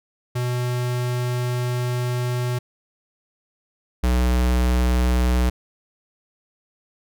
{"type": "tone pair in turn", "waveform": "square", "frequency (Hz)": [123.47, 61.73], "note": ["B2", "B1"], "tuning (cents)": [0, 0], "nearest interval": "octave", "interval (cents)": 1200, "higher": "first", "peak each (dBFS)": [-22, -17], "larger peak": "second", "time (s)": [[0.35, 2.59], [4.03, 5.5]], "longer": "first", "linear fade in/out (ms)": 10, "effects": []}